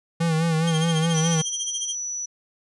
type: tone with vibrato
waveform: square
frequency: 162.9 Hz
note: E3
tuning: 20 cents flat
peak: -20 dBFS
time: 0.2-1.42 s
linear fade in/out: 10 ms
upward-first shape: sine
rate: 4.8 Hz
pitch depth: 59 cents each way
type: tone with tremolo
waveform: sawtooth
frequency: 3195 Hz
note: G7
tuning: 32 cents sharp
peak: -23 dBFS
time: 0.67-1.95 s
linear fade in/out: 5 ms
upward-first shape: sine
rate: 14 Hz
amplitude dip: 90%
type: tone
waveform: sine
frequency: 5920 Hz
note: F#8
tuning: in tune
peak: -27 dBFS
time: 1.14-2.26 s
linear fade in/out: 10 ms
effects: resampled to 24000 Hz